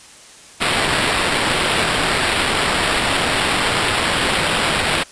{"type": "noise with sample-and-hold", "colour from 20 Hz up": "blue", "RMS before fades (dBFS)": -18, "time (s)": [0.6, 5.04], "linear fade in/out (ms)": 20, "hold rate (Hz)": 6300, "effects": ["white hiss -42 dBFS RMS until 5.11 s", "resampled to 22050 Hz"]}